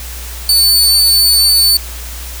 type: tone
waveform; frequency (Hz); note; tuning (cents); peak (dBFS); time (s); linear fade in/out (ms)
sawtooth; 4498; C#8; +24; -4; 0.49-1.77; 2
effects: added 60 Hz sine -25 dBFS peak until 2.4 s + white hiss -29 dBFS RMS until 2.4 s